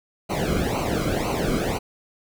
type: noise with flanger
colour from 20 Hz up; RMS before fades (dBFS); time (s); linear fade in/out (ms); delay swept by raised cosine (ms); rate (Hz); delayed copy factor
brown; -24; 0.29-1.79; 20; 0.57 to 1.13; 2; -1
effects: none